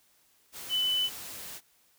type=tone in noise; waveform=sine; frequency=3004 Hz; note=F#7; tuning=26 cents sharp; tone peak=-25 dBFS; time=0.69-1.1 s; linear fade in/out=50 ms; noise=white; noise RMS=-42 dBFS; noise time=0.52-1.61 s; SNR=+14 dB; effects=white hiss -66 dBFS RMS until 1.98 s